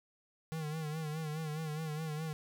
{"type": "tone with vibrato", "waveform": "square", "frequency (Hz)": 155.6, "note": "D#3", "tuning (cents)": 0, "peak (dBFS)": -37, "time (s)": [0.52, 2.33], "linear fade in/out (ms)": 0, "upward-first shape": "sine", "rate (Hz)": 4.8, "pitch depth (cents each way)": 65, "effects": []}